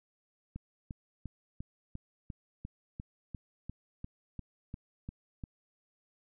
click train, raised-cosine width 5 ms, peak -28 dBFS, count 15, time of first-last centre 0.56-5.438 s, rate 2.87 Hz, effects none

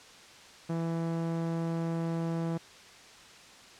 sawtooth tone with low-pass filter, 165.8 Hz, E3, 10 cents sharp, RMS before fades -32 dBFS, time 0.69-2.58 s, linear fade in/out 10 ms, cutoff 1100 Hz, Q 0.6, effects white hiss -52 dBFS RMS until 3.79 s + low-pass 6000 Hz 12 dB/octave

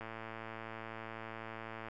click train, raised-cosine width 0.5 ms, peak -29 dBFS, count 211, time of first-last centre 0.01-1.885 s, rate 112 Hz, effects none

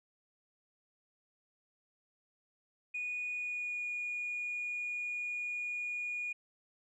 sine tone with pitch glide, 2464 to 2444 Hz, D#7 to D#7, -17 to -32 cents, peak -34 dBFS, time 2.94-6.33 s, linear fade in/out 10 ms, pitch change -15 cents, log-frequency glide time 3.32-3.88 s, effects tanh soft clip ceiling -31 dBFS

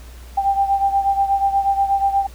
sine beating tone pair, 788 / 796.3 Hz, G5 / G5, +9 / +27 cents, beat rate 8.3 Hz, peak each -16 / -21 dBFS, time 0.37-2.27 s, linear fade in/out 10 ms, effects added 60 Hz sine -36 dBFS peak until 2.34 s + pink hiss -46 dBFS RMS until 2.34 s

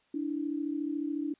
sine tone pair together, 290 / 324 Hz, D4 / E4, -22 / -30 cents, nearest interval major second, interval 192 cents, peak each -32 / -35 dBFS, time 0.14-1.34 s, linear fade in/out 5 ms, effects white hiss -69 dBFS RMS until 1.39 s + resampled to 8000 Hz

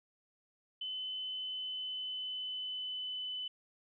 sine tone with pitch glide, 3032 to 3009 Hz, F#7 to F#7, +42 to +28 cents, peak -37 dBFS, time 0.81-3.48 s, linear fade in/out 5 ms, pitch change -14 cents, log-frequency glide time 1.25-3.35 s, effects none

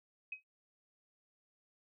sine tone with exponential decay, 2532 Hz, D#7, 30 cents sharp, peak -36 dBFS, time 0.32-0.43 s, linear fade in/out 5 ms, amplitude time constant 22 ms, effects noise-tail reverb RT60 0.2 s tail -22 dB re dry

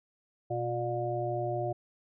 harmonic tone with a mistuned harmonic, 119.2 Hz, A#2, 39 cents sharp, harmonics 1 / 3 / 5 / 6, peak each -35 / -35 / -35 / -35 dBFS, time 0.5-1.73 s, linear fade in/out 10 ms, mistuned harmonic 1, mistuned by +37 cents, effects none

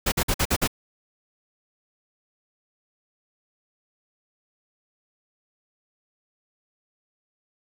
pink noise bursts, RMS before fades -22 dBFS, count 6, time 0.06-0.676 s, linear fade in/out 10 ms, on 61 ms, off 50 ms, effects none

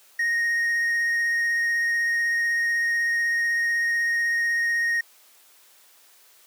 triangle tone with vibrato, 1864.7 Hz, A#6, in tune, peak -19 dBFS, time 0.19-5.01 s, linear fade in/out 5 ms, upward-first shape triangle, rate 16 Hz, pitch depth 11 cents each way, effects white hiss -55 dBFS RMS until 6.46 s + high-pass 400 Hz 12 dB/octave

